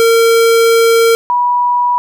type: tone pair in turn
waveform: square / sine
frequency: 458.5 / 975.2 Hz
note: A#4 / B5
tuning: -29 / -22 cents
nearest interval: octave + minor second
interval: 1307 cents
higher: second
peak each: -7 / -9 dBFS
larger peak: first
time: 0-1.15 / 1.3-1.98 s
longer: first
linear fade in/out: 0 ms
effects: none